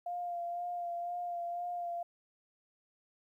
sine tone with vibrato, 698.5 Hz, F5, in tune, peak -35 dBFS, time 0.06-2.03 s, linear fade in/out 5 ms, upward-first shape sine, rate 2 Hz, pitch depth 22 cents each way, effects 12-bit

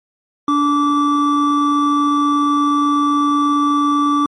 triangle tone pair together, 290.6 / 1162.4 Hz, D4 / D6, -18 / -18 cents, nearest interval 2 octaves, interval 2400 cents, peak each -13 dBFS, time 0.48-4.26 s, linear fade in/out 2 ms, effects MP3 48 kbps

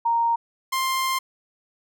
sine / sawtooth tone pair in turn, 930 / 1052.4 Hz, A#5 / C6, -4 / +10 cents, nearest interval major second, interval 214 cents, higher second, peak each -18 dBFS, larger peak neither, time 0.05-0.36 / 0.72-1.19 s, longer second, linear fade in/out 10 ms, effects none

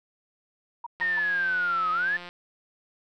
sine tone bursts, 945 Hz, A#5, 23 cents sharp, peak -32 dBFS, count 3, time 0.84-1.195 s, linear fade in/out 5 ms, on 25 ms, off 140 ms
click train, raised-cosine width 0.3 ms, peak -25 dBFS, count 228, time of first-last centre 1-2.29 s, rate 176 Hz
sine linear two-way sweep, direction down then up, 1861 to 1244.5 to 1783 Hz, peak -23 dBFS, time 1.01-2.17 s, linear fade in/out 5 ms, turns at 1.91 s
effects none

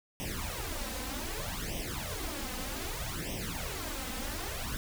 pink noise with flanger, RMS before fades -37 dBFS, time 0.2-4.77 s, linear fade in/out 0 ms, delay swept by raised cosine 0.34 to 3.94 ms, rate 0.64 Hz, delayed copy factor +0.85, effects none

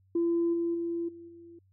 sine tone with level steps, 339.1 Hz, E4, 49 cents sharp, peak -23 / -26 / -29 / -44 / -47 dBFS, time 0.15-1.59 s, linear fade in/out 5 ms, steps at 0.53 / 0.74 / 1.08 / 1.28 s, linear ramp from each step 10 ms, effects tanh soft clip ceiling -20 dBFS + added 95 Hz sine -62 dBFS peak until 1.72 s

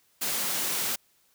white high-pass noise, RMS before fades -29 dBFS, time 0.21-0.96 s, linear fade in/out 10 ms, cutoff 120 Hz, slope 48 dB/octave, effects white hiss -66 dBFS RMS until 1.34 s

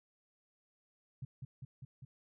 sine tone with echo, 130.81 Hz, C3, in tune, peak -39 dBFS, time 1.22-1.25 s, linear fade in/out 5 ms, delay 200 ms, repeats 4, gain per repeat -2 dB, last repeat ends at 2.05 s, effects none

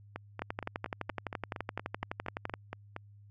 two click trains, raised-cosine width 0.5 ms, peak -23 / -19 dBFS, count 13 / 26, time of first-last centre 0.16-2.964 / 0.42-2.539 s, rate 4.28 / 11.8 Hz, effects added 102 Hz sine -53 dBFS peak until 3.3 s + AAC 64 kbps

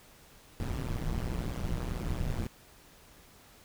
brown noise with amplitude modulation, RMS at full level -29 dBFS, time 0.6-2.47 s, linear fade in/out 0 ms, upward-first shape sine, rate 123 Hz, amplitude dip 100%, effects pink hiss -57 dBFS RMS until 3.64 s

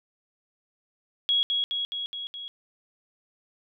sine tone with echo, 3322 Hz, G#7, in tune, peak -20 dBFS, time 1.29-1.43 s, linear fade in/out 0 ms, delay 210 ms, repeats 5, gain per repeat -3 dB, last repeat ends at 2.48 s, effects none

